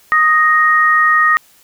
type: tone pair together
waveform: sine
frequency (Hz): 1246.1 / 1867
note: D#6 / A#6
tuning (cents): +2 / +2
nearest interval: perfect fifth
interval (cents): 700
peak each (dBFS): -11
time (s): 0.12-1.37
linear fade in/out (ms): 0
effects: white hiss -49 dBFS RMS until 1.63 s